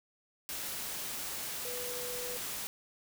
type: tone in noise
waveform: sine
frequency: 492.9 Hz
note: B4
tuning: 3 cents flat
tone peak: -41 dBFS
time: 1.65-2.37 s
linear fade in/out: 0 ms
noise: white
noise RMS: -39 dBFS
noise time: 0.49-2.67 s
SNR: -5 dB
effects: none